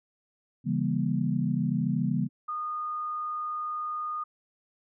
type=chord; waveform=sine; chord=C# diminished seventh; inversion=none; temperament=just; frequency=138.59 / 166.31 / 199.57 / 239.5 Hz; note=C#3 / E3 / G3 / Bb3; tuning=0 / +16 / +31 / +47 cents; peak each=-30 dBFS; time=0.64-2.29 s; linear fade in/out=50 ms
type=tone; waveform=sine; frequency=1227 Hz; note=D#6; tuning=25 cents flat; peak=-30 dBFS; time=2.48-4.24 s; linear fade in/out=10 ms
effects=none